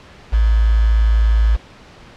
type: tone with quantisation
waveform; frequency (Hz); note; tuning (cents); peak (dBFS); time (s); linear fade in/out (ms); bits
sine; 55; A1; 0; -10; 0.32-1.57; 20; 5
effects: pink hiss -42 dBFS RMS until 2.16 s + low-pass 4000 Hz 12 dB/octave